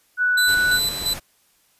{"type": "tone", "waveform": "sine", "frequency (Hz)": 1480, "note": "F#6", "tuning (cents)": 0, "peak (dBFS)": -16, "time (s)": [0.17, 0.8], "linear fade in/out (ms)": 50}
{"type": "tone with tremolo", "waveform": "sawtooth", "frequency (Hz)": 4000, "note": "B7", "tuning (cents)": 21, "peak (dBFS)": -16, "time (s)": [0.37, 1.14], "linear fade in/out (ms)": 10, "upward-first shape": "square", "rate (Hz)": 2.9, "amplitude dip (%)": 60}
{"type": "noise", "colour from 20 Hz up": "pink", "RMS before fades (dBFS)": -33, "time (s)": [0.47, 1.2], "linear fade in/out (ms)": 20}
{"effects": ["white hiss -61 dBFS RMS until 1.79 s", "resampled to 32000 Hz"]}